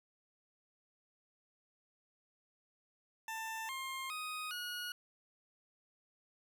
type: tone with pitch steps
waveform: 20% pulse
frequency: 890 / 1063 / 1250 / 1450 Hz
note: A5 / C6 / D#6 / F#6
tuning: +20 / +27 / +8 / -35 cents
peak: -35 dBFS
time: 3.28-4.92 s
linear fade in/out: 2 ms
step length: 410 ms
effects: none